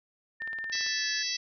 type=tone with pitch glide; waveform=sine; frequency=1800 to 1725.7 Hz; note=A6 to A6; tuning=+39 to -34 cents; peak=-33 dBFS; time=0.4-1.23 s; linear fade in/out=10 ms; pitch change=-73 cents; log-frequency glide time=0.7-1.09 s
type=click train; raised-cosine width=0.3 ms; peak=-29 dBFS; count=9; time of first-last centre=0.42-0.864 s; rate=18 Hz
type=harmonic tone; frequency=659.3 Hz; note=E5; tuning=in tune; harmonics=3 / 4 / 5 / 6 / 7 / 8 / 9; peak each=-39 / -40 / -41 / -38 / -35 / -35 / -37 dBFS; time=0.72-1.37 s; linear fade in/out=10 ms
effects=none